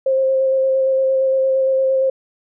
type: tone with vibrato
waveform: sine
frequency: 530 Hz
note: C5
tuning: 22 cents sharp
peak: -13 dBFS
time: 0.06-2.1 s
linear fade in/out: 5 ms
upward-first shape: square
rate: 8.7 Hz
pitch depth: 10 cents each way
effects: none